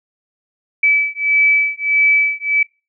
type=beating tone pair; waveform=sine; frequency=2300 / 2301.6 Hz; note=D7 / D7; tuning=-37 / -36 cents; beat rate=1.6 Hz; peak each=-15 dBFS; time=0.83-2.63 s; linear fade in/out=5 ms; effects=noise-tail reverb RT60 0.3 s tail -25 dB re dry